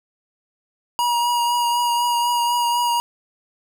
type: tone with vibrato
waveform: square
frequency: 956 Hz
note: A#5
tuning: 43 cents sharp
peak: -18 dBFS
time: 0.99-3 s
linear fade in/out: 0 ms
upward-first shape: triangle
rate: 4 Hz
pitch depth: 20 cents each way
effects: none